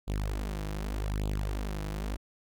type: tone with flanger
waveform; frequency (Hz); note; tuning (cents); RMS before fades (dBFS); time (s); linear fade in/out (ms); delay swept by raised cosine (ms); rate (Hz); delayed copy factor
sawtooth; 51; G#1; -31; -33; 0.07-2.17; 20; 0.26 to 6.16; 0.84; +0.8
effects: none